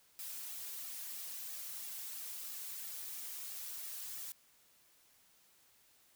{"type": "noise with flanger", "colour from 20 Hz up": "blue", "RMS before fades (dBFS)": -45, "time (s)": [0.19, 4.32], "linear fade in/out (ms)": 0, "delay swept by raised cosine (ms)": [1.9, 3.9], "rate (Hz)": 3, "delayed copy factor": -0.95, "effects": ["white hiss -68 dBFS RMS until 6.15 s"]}